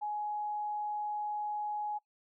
sine tone, 838 Hz, G#5, 15 cents sharp, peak -33 dBFS, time 0.01-1.99 s, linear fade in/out 20 ms, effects noise-tail reverb RT60 0.1 s tail -20 dB re dry

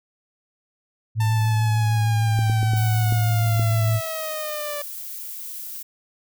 sine tone with vibrato, 110 Hz, A2, in tune, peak -17 dBFS, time 1.15-4.01 s, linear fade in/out 50 ms, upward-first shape square, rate 6.6 Hz, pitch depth 19 cents each way
sawtooth linear sweep, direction down, 893 to 581 Hz, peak -24 dBFS, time 1.2-4.82 s, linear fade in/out 5 ms
clicks, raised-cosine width 3 ms, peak -17 dBFS, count 6, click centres 2.39 / 2.498 / 2.63 / 2.735 / 3.124 / 3.596 s
violet noise, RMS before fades -34 dBFS, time 2.76-5.83 s, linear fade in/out 10 ms
effects none

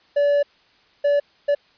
triangle tone bursts at uneven times, 575 Hz, D5, 37 cents flat, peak -13 dBFS, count 3, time 0.16-0.43 / 1.04-1.2 / 1.48-1.55 s, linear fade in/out 10 ms, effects white hiss -57 dBFS RMS until 1.77 s + resampled to 11025 Hz

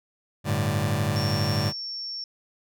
sawtooth chord, G suspended second, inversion none, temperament just, 98 / 110.25 / 147 Hz, G2 / A2 / D3, 0 / +4 / +2 cents, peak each -23 dBFS, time 0.44-1.73 s, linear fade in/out 50 ms
sine tone, 5460 Hz, F8, 40 cents flat, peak -31 dBFS, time 1.16-2.24 s, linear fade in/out 2 ms
effects none

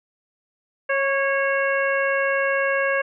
harmonic tone with a mistuned harmonic, 548 Hz, C#5, 20 cents flat, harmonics 1 / 2 / 3 / 4 / 5, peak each -22 / -28 / -23 / -29 / -32 dBFS, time 0.89-3.02 s, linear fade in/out 10 ms, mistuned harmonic 2, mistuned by +22 cents, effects none

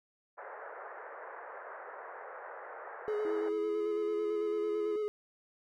pink band-pass noise, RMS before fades -46 dBFS, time 0.37-3.5 s, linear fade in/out 20 ms, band 440 to 1800 Hz, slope 48 dB/octave
triangle tone with vibrato, 422.4 Hz, G#4, 29 cents sharp, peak -29 dBFS, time 3.08-5.08 s, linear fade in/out 0 ms, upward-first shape square, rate 9 Hz, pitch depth 21 cents each way
triangle tone with pitch glide, 328.5 to 340.3 Hz, E4 to F4, -6 to -45 cents, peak -36 dBFS, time 3.25-4.96 s, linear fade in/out 2 ms, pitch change +61 cents, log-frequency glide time 3.5-3.89 s
effects none

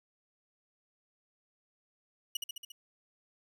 sawtooth tone with echo, 2909 Hz, F#7, 30 cents flat, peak -28 dBFS, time 2.35-2.37 s, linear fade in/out 5 ms, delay 70 ms, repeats 5, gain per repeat -3 dB, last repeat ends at 2.72 s, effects none

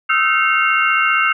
sine tone cluster, 1273 / 1348 / 1542 / 2162 / 2766 Hz, D#6 / E6 / G6 / C#7 / F7, +39 / +38 / -29 / -44 / -17 cents, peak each -19 dBFS, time 0.09-1.33 s, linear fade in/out 10 ms, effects none

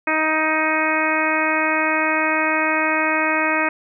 harmonic tone, 313.3 Hz, D#4, 12 cents sharp, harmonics 1 / 2 / 3 / 4 / 5 / 6 / 7 / 8, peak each -25 / -25 / -25 / -25 / -25 / -25 / -25 / -25 dBFS, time 0.07-3.69 s, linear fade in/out 5 ms, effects none

